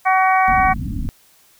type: harmonic tone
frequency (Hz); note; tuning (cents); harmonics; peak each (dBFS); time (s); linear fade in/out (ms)
376.8; F#4; +32; 2 / 3 / 4 / 5 / 6; -14 / -18 / -24 / -23 / -22; 0.05-0.74; 20
type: low-pass noise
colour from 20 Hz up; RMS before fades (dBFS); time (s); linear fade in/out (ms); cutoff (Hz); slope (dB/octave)
pink; -24; 0.48-1.09; 0; 290; 96
effects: white hiss -53 dBFS RMS until 1.59 s